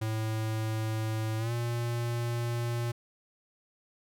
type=tone with pitch glide; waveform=square; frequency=110 to 118.58 Hz; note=A2 to A#2; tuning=0 to +30 cents; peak=-30 dBFS; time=0.01-2.92 s; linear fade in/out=10 ms; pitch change=+130 cents; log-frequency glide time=1.38-1.52 s; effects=none